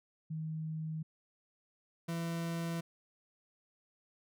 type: tone pair in turn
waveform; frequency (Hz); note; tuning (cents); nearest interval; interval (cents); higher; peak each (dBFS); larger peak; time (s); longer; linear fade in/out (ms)
sine / 40% pulse; 157.9 / 167.41; D#3 / E3; +26 / +27; minor second; 101; second; -36 / -34; second; 0.3-1.03 / 2.08-2.81; neither; 10
effects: none